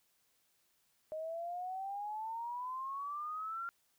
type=exponential sweep; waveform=sine; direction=up; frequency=619 to 1392 Hz; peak=-38 dBFS; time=1.12-3.69 s; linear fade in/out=0 ms; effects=white hiss -75 dBFS RMS until 3.98 s